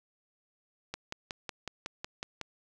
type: click train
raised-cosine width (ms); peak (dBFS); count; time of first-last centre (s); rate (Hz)
0.2; -19; 9; 0.94-2.413; 5.43
effects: none